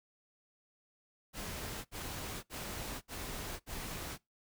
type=noise bursts; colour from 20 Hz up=pink; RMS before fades=-42 dBFS; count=5; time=1.33-4.182 s; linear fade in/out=50 ms; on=520 ms; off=63 ms; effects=noise-tail reverb RT60 0.2 s tail -23 dB re dry